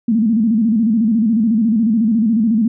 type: tone with vibrato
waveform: sine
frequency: 222.2 Hz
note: A3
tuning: 17 cents sharp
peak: -11 dBFS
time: 0.08-2.68 s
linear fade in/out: 5 ms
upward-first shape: square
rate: 14 Hz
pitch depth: 97 cents each way
effects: none